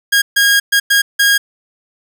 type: tone bursts at uneven times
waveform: sawtooth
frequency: 1632 Hz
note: G#6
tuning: 31 cents flat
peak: -5 dBFS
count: 5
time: 0.12-0.22 / 0.36-0.6 / 0.72-0.8 / 0.9-1.02 / 1.19-1.38 s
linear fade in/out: 10 ms
effects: none